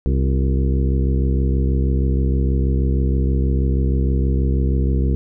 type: harmonic tone with a mistuned harmonic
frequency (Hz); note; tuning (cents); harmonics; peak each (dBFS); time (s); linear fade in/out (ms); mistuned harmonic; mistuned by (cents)
66.3; C2; +23; 1 / 2 / 3 / 4 / 5 / 6 / 7; -16 / -22 / -26 / -28 / -30 / -32 / -33; 0.06-5.15; 0; 5; +61
effects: none